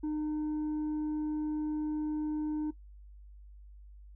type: tone with tanh clipping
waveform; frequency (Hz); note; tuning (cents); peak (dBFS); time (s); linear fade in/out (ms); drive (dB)
sine; 304.6; D#4; -37; -31; 0.03-2.71; 10; 3
effects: noise-tail reverb RT60 0.1 s tail -18 dB re dry + added 50 Hz sine -49 dBFS peak until 4.15 s